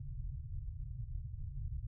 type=low-pass noise; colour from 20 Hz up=pink; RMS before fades=-42 dBFS; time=0-1.87 s; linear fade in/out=5 ms; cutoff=140 Hz; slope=96 dB/octave; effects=none